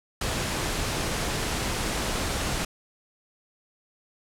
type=noise; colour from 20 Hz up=pink; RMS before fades=-28 dBFS; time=0.21-2.65 s; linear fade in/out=5 ms; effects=low-pass 10000 Hz 12 dB/octave